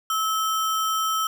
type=tone with sample-and-hold; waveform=sine; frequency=1299 Hz; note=E6; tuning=26 cents flat; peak=-21 dBFS; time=0.1-1.27 s; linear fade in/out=2 ms; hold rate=4410 Hz; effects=none